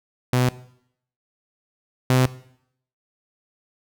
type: tone pair in turn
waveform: sawtooth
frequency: 125.6 / 128.17 Hz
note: B2 / C3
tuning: +30 / -35 cents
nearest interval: unison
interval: 35 cents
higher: second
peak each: -13 / -11 dBFS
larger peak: second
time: 0.33-0.49 / 2.1-2.26 s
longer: neither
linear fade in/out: 2 ms
effects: noise-tail reverb RT60 0.7 s tail -18 dB re dry